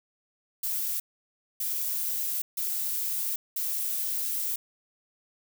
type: noise bursts at uneven times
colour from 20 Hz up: violet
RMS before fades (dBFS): -30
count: 4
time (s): 0.63-1 / 1.6-2.42 / 2.57-3.36 / 3.56-4.56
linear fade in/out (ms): 5
effects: none